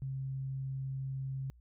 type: tone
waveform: sine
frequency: 134 Hz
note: C3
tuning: 42 cents sharp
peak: -35 dBFS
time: 0.02-1.5 s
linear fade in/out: 0 ms
effects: added 60 Hz sine -57 dBFS peak until 1.6 s